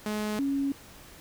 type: tone pair in turn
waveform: sawtooth / sine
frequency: 211.8 / 277.1 Hz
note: G#3 / C#4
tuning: +34 / -1 cents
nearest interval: perfect fourth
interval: 465 cents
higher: second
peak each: -25 dBFS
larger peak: neither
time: 0.06-0.39 / 0.39-0.72 s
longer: neither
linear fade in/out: 2 ms
effects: pink hiss -50 dBFS RMS until 1.2 s